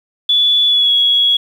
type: tone with pitch glide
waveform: sine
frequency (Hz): 3441 to 3341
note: A7 to G#7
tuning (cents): -39 to +10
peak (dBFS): -9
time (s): 0.29-1.37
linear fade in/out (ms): 5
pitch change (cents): -51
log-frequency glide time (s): 0.67-0.93
effects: 7-bit